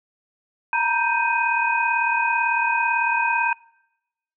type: tone cluster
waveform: sine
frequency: 920 / 958 / 1567 / 2498 Hz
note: A#5 / A#5 / G6 / D#7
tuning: -23 / +47 / -1 / +6 cents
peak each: -24 dBFS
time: 0.73-3.53 s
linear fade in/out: 2 ms
effects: noise-tail reverb RT60 0.9 s tail -24 dB re dry